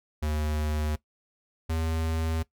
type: tone pair in turn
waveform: square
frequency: 76 / 80.75 Hz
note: D#2 / E2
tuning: -40 / -35 cents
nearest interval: minor second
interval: 105 cents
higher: second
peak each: -27 dBFS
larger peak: neither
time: 0.22-0.96 / 1.69-2.43 s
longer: neither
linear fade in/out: 10 ms
effects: noise-tail reverb RT60 0.1 s tail -18 dB re dry